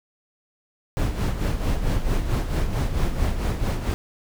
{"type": "noise with tremolo", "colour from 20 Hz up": "brown", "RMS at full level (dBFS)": -20, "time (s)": [0.97, 3.94], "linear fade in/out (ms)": 0, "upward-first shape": "sine", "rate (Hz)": 4.5, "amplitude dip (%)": 60, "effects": []}